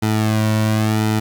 sawtooth tone with flanger, 108.6 Hz, A2, 22 cents flat, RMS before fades -17 dBFS, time 0.02-1.2 s, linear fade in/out 10 ms, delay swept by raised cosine 1.8 to 2.44 ms, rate 0.94 Hz, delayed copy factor -0.8, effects 8-bit

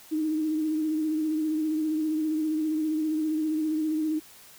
sine tone with vibrato, 311.1 Hz, D#4, in tune, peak -24 dBFS, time 0.11-4.2 s, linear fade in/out 20 ms, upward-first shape sine, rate 15 Hz, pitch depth 34 cents each way, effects white hiss -51 dBFS RMS until 4.58 s

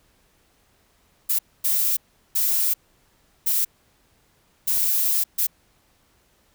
violet noise bursts at uneven times, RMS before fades -21 dBFS, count 6, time 1.29-1.39 / 1.64-1.97 / 2.35-2.74 / 3.46-3.65 / 4.67-5.24 / 5.38-5.47 s, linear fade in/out 10 ms, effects pink hiss -62 dBFS RMS until 6.54 s

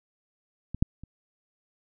clicks, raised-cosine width 5 ms, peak -21 / -8 / -30 dBFS, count 3, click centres 0.746 / 0.825 / 1.036 s, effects none

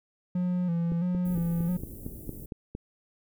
triangle tone with vibrato, 174.2 Hz, F3, 4 cents flat, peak -23 dBFS, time 0.35-1.77 s, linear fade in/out 5 ms, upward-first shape square, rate 1.5 Hz, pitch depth 52 cents each way
click train, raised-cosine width 3 ms, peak -22 dBFS, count 9, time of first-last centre 0.92-2.751 s, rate 4.37 Hz
pink band-stop noise, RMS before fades -42 dBFS, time 1.25-2.46 s, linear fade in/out 5 ms, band 400 to 12000 Hz, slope 24 dB/octave
effects none

